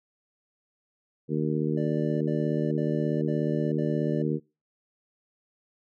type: harmonic tone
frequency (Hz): 76.7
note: D#2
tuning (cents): -24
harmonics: 2 / 3 / 4 / 5 / 6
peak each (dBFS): -28 / -30 / -31 / -32 / -33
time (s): 1.28-4.4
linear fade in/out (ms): 50
type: tone bursts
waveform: triangle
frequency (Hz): 587.3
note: D5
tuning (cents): 0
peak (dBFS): -32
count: 5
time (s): 1.77-4.222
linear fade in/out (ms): 5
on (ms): 440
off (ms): 63
effects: noise-tail reverb RT60 0.3 s tail -25 dB re dry